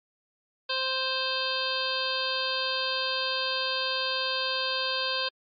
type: harmonic tone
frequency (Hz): 523.3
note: C5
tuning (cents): 0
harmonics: 1 / 2 / 3 / 5 / 6 / 7 / 8 / 9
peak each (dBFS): -35 / -35 / -35 / -35 / -35 / -35 / -35 / -35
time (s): 0.69-5.29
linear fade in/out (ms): 10
effects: AAC 64 kbps